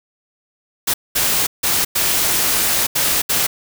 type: noise bursts at uneven times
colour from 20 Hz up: white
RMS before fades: -17 dBFS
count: 6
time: 0.87-0.94 / 1.15-1.47 / 1.63-1.85 / 1.95-2.87 / 2.95-3.22 / 3.29-3.47 s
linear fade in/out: 10 ms
effects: none